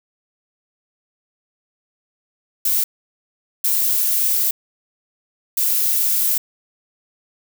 violet noise bursts at uneven times, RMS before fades -18 dBFS, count 3, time 2.65-2.84 / 3.64-4.51 / 5.57-6.38 s, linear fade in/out 5 ms, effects none

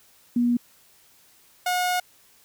sine / sawtooth tone pair in turn, 240.8 / 723 Hz, B3 / F#5, -44 / -40 cents, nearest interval octave + perfect fifth, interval 1904 cents, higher second, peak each -18 dBFS, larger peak neither, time 0.36-0.57 / 1.66-2 s, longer second, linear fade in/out 5 ms, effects white hiss -57 dBFS RMS until 2.44 s

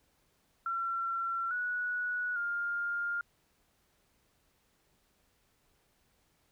sine tone with pitch steps, 1359 / 1468 / 1406 Hz, F6 / F#6 / F6, -48 / -14 / +11 cents, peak -31 dBFS, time 0.66-3.21 s, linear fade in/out 2 ms, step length 850 ms, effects pink hiss -72 dBFS RMS until 6.51 s

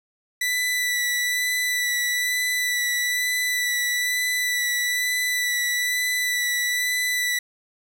sawtooth tone with vibrato, 1975.5 Hz, B6, in tune, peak -18 dBFS, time 0.41-7.39 s, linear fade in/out 5 ms, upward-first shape sine, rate 1.1 Hz, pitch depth 15 cents each way, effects none

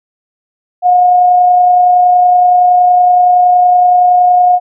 sine tone with amplitude modulation, 720 Hz, F#5, 47 cents flat, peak -3 dBFS, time 0.82-4.6 s, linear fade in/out 50 ms, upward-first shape sine, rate 30.7 Hz, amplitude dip 25%, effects none

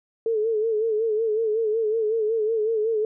sine tone with vibrato, 440 Hz, A4, in tune, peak -20 dBFS, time 0.26-3.05 s, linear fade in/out 2 ms, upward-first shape sine, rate 5.4 Hz, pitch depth 73 cents each way, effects none

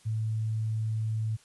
sine tone, 110 Hz, A2, in tune, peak -27 dBFS, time 0.05-1.37 s, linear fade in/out 20 ms, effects white hiss -60 dBFS RMS until 1.44 s + resampled to 24000 Hz

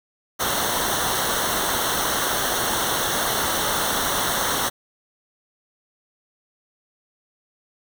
pink noise with comb filter, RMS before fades -23 dBFS, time 0.39-4.7 s, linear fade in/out 20 ms, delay 0.41 ms, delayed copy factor -0.8, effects none

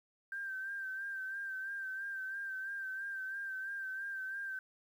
sine tone with vibrato, 1568 Hz, G6, in tune, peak -38 dBFS, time 0.32-4.59 s, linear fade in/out 2 ms, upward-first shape sine, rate 3 Hz, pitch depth 41 cents each way, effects 11-bit

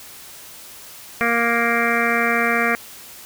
harmonic tone, 233.9 Hz, A#3, 6 cents sharp, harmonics 1 / 2 / 3 / 5 / 6 / 7 / 8 / 9 / 10, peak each -25 / -25 / -25 / -25 / -25 / -25 / -25 / -25 / -25 dBFS, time 1.21-2.75 s, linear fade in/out 0 ms, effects white hiss -40 dBFS RMS until 3.25 s

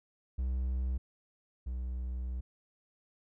triangle tone pair in turn, 63.7 / 62.35 Hz, C2 / B1, -46 / +17 cents, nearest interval unison, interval 37 cents, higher first, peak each -28 / -32 dBFS, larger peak first, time 0.38-0.98 / 1.66-2.41 s, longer second, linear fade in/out 10 ms, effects none

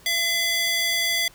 square tone with high-pass filter, 677 Hz, E5, 46 cents sharp, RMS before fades -23 dBFS, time 0.06-1.28 s, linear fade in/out 2 ms, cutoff 2600 Hz, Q 1.6, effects pink hiss -51 dBFS RMS until 1.34 s

